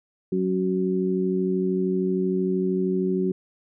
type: harmonic tone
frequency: 93 Hz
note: F#2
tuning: 9 cents sharp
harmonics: 2 / 3 / 4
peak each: -24 / -30 / -24 dBFS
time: 0.32-3.32 s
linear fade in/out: 5 ms
effects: none